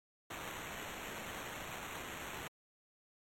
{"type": "noise with sample-and-hold", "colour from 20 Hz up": "white", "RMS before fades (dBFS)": -45, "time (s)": [0.3, 2.48], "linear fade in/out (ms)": 5, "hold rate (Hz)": 4900, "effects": ["MP3 64 kbps"]}